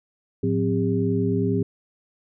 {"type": "tone cluster", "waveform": "sine", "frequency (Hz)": [108.7, 178.4, 260.1, 401.7], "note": ["A2", "F3", "C4", "G4"], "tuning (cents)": [-21, 37, -10, 42], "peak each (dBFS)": -25, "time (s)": [0.43, 1.63], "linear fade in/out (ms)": 5, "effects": []}